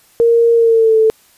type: tone with pitch glide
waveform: sine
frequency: 465.2 to 440.6 Hz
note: A#4 to A4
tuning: -4 to +2 cents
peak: -7 dBFS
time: 0.2-1.1 s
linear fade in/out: 0 ms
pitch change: -94 cents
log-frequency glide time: 0.54-0.97 s
effects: white hiss -50 dBFS RMS until 1.37 s + resampled to 32000 Hz